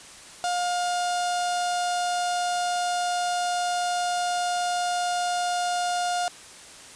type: tone with notch filter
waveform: sawtooth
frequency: 710 Hz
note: F5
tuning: 28 cents sharp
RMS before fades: -26 dBFS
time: 0.44-6.28 s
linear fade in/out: 0 ms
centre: 2000 Hz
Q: 1.3
effects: white hiss -45 dBFS RMS until 6.95 s + resampled to 22050 Hz